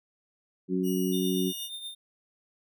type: harmonic tone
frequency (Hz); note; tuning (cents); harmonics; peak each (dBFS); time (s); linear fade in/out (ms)
92.5; F#2; 0; 2 / 3 / 4; -28 / -30 / -30; 0.68-1.53; 50
type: tone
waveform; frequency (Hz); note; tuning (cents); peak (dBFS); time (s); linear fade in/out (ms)
5% pulse; 2888; F#7; -43; -29; 0.83-1.7; 50
type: tone with tremolo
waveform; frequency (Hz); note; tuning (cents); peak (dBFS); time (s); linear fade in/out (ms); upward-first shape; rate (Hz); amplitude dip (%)
square; 3625; A#7; -49; -35; 1.12-1.95; 20; triangle; 8.4; 60
effects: none